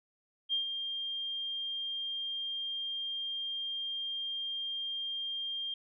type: tone with ADSR envelope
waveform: sine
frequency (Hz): 3200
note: G7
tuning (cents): +35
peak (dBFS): -27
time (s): 0.49-5.74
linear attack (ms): 40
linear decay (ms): 120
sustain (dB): -7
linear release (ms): 3
effects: none